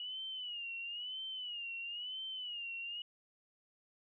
sine tone with vibrato, 2911 Hz, F#7, 29 cents flat, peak -40 dBFS, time 0-3.02 s, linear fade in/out 2 ms, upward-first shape sine, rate 1 Hz, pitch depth 110 cents each way, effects none

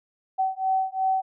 sine beating tone pair, 760 / 762.8 Hz, F#5 / G5, +46 / -47 cents, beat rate 2.8 Hz, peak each -25 dBFS, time 0.38-1.22 s, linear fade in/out 20 ms, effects none

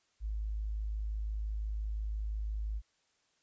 sine tone, 52.9 Hz, G#1, 33 cents sharp, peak -33 dBFS, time 0.2-2.82 s, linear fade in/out 50 ms, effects white hiss -74 dBFS RMS until 3.42 s + resampled to 16000 Hz

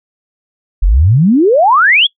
sine exponential sweep, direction up, 38.89 to 3468 Hz, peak -5 dBFS, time 0.82-2.07 s, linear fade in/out 10 ms, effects noise-tail reverb RT60 0.1 s tail -23 dB re dry

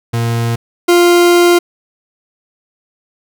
40% pulse tone pair in turn, 116.54 / 349.2 Hz, A#2 / F4, 0 / 0 cents, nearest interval octave + perfect fifth, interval 1900 cents, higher second, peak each -12 / -5 dBFS, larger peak second, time 0.13-0.56 / 0.88-1.59 s, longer second, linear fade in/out 10 ms, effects none

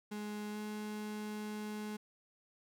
35% pulse tone with pitch glide, 209.5 to 211.6 Hz, G#3 to G#3, +15 to +33 cents, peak -38 dBFS, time 0.11-1.97 s, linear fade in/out 10 ms, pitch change +18 cents, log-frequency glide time 0.51-0.58 s, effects none

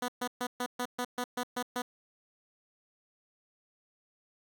10% pulse tone bursts, 246.9 Hz, B3, in tune, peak -23 dBFS, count 10, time 0.02-1.82 s, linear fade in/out 5 ms, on 63 ms, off 130 ms, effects none

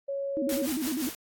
sine tone, 554.4 Hz, C#5, in tune, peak -29 dBFS, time 0.08-0.66 s, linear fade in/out 10 ms
sine tone with vibrato, 283 Hz, C#4, 36 cents sharp, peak -28 dBFS, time 0.37-1.09 s, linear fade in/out 0 ms, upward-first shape square, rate 10 Hz, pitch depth 190 cents each way
white noise with tremolo, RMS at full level -34 dBFS, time 0.49-1.15 s, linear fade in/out 2 ms, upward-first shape triangle, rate 5.8 Hz, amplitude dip 70%
effects AAC 64 kbps

